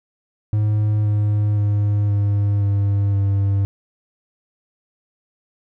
triangle tone with pitch steps, 105.9 / 104.5 / 103.12 / 101.76 / 100.42 / 99.09 Hz, G#2 / G#2 / G#2 / G#2 / G2 / G2, +34 / +11 / -12 / -35 / +42 / +19 cents, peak -13 dBFS, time 0.53-3.65 s, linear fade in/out 0 ms, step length 520 ms, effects none

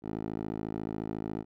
10% pulse tone with band-pass filter, 54.1 Hz, A1, 29 cents flat, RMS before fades -36 dBFS, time 0.02-1.45 s, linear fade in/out 50 ms, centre 360 Hz, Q 1.1, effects none

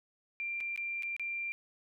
sine tone with dropouts, 2373 Hz, D7, 17 cents sharp, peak -34 dBFS, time 0.4-1.52 s, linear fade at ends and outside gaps 0 ms, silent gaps 0.604-0.608 / 0.761-0.776 / 1.024-1.032 / 1.165-1.196 s, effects none

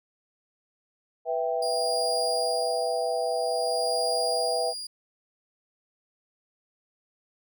sine chord, E minor, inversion second, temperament equal, 493.9 / 659.3 / 784 Hz, B4 / E5 / G5, 0 / 0 / 0 cents, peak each -29 / -28 / -31 dBFS, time 1.25-4.74 s, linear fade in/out 50 ms
35% pulse tone with tremolo, 4842 Hz, D#8, 48 cents flat, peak -27 dBFS, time 1.62-4.87 s, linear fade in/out 5 ms, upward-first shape sine, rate 0.49 Hz, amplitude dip 70%
effects none

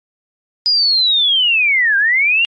sine linear two-way sweep, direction down then up, 4978 to 1566 to 2835 Hz, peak -10 dBFS, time 0.66-2.45 s, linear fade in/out 0 ms, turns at 1.97 s, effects MP3 48 kbps

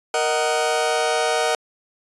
sawtooth chord, D# minor, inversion second, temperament just, 466.7 / 622.3 / 746.7 Hz, A#4 / D#5 / F#5, +2 / 0 / +16 cents, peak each -19 dBFS, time 0.14-1.55 s, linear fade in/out 2 ms, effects resampled to 24000 Hz

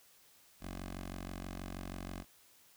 10% pulse tone with notch filter, 46.25 Hz, F#1, in tune, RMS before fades -44 dBFS, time 0.6-2.25 s, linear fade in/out 50 ms, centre 120 Hz, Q 1.4, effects white hiss -64 dBFS RMS until 2.76 s

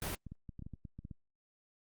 pink noise, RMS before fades -38 dBFS, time 0.02-0.15 s, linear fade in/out 2 ms
clicks, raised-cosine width 5 ms, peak -33 dBFS, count 11, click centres 0.267 / 0.32 / 0.492 / 0.593 / 0.623 / 0.665 / 0.737 / 0.852 / 0.99 / 1.051 / 1.112 s
effects Opus 32 kbps

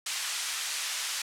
white band-pass noise, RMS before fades -33 dBFS, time 0.06-1.22 s, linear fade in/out 5 ms, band 1300 to 7900 Hz, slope 12 dB/octave, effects low-pass 12000 Hz 12 dB/octave

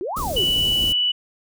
sine exponential two-way sweep, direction up then down, 329.6 to 1317 to 329.6 Hz, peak -24 dBFS, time 0.01-0.44 s, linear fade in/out 0 ms, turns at 0.18 s
pink band-stop noise, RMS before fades -29 dBFS, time 0.16-0.93 s, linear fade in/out 10 ms, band 440 to 6600 Hz, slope 12 dB/octave
sine tone, 2960 Hz, F#7, in tune, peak -17 dBFS, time 0.36-1.12 s, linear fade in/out 10 ms
effects none

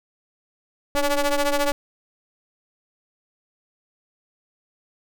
sawtooth ring-modulated tone, 287.1 Hz, D4, 39 cents flat, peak -12 dBFS, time 0.95-1.72 s, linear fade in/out 0 ms, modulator 280 Hz, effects none

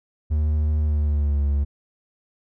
triangle tone with pitch glide, 76.1 to 71 Hz, D#2 to C#2, -38 to +42 cents, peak -16 dBFS, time 0.3-1.65 s, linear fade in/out 20 ms, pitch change -120 cents, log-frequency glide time 0.83-1.44 s, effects none

